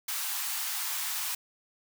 white high-pass noise, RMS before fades -33 dBFS, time 0.08-1.35 s, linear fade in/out 5 ms, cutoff 770 Hz, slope 48 dB/octave, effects none

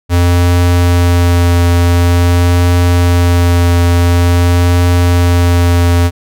square tone with vibrato, 87.31 Hz, F2, in tune, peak -7 dBFS, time 0.09-6.11 s, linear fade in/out 50 ms, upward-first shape triangle, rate 0.47 Hz, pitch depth 13 cents each way, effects none

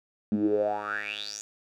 10% pulse tone with band-pass filter sweep, 103.83 Hz, G#2, in tune, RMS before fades -29 dBFS, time 0.32-1.41 s, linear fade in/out 0 ms, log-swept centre 210 to 6900 Hz, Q 9.1, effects none

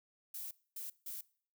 violet noise bursts at uneven times, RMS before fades -44 dBFS, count 3, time 0.34-0.51 / 0.76-0.9 / 1.06-1.21 s, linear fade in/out 5 ms, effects noise-tail reverb RT60 0.5 s tail -22 dB re dry

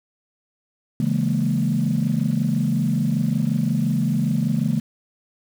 sine chord, A# half-diminished seventh, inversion first, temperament equal, 138.59 / 164.81 / 207.7 / 233.1 Hz, C#3 / E3 / G#3 / A#3, 0 / 0 / 0 / 0 cents, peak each -23 dBFS, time 1-4.8 s, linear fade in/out 2 ms, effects tanh soft clip ceiling -10 dBFS + 7-bit

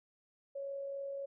sine tone with amplitude modulation, 554.4 Hz, C#5, in tune, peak -37 dBFS, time 0.55-1.26 s, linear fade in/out 10 ms, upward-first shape sine, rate 43.6 Hz, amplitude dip 25%, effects none

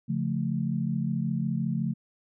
sine chord, Db augmented, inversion none, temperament equal with one note detuned, 140.61 / 174.61 / 220 Hz, Db3 / F3 / A3, +25 / 0 / 0 cents, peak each -30 / -30 / -30 dBFS, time 0.08-1.94 s, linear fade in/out 20 ms, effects none

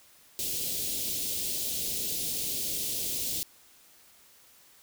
white band-stop noise, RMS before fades -32 dBFS, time 0.39-3.43 s, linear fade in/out 0 ms, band 530 to 3000 Hz, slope 24 dB/octave, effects white hiss -58 dBFS RMS until 4.82 s

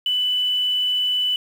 sine tone with quantisation, 2986 Hz, F#7, 15 cents sharp, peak -18 dBFS, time 0.06-1.36 s, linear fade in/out 2 ms, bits 7, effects none

